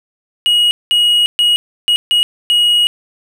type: tone bursts at uneven times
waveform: triangle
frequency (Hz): 2896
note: F#7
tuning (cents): -38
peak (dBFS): -7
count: 6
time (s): 0.46-0.71 / 0.91-1.26 / 1.39-1.56 / 1.88-1.96 / 2.11-2.23 / 2.5-2.87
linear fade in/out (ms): 0
effects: none